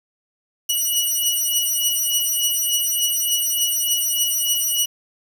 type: beating tone pair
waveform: 10% pulse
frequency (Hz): 2920 / 2923.4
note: F#7 / F#7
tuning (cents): -24 / -22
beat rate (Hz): 3.4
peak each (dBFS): -13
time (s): 0.69-4.86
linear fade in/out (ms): 10
effects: 7-bit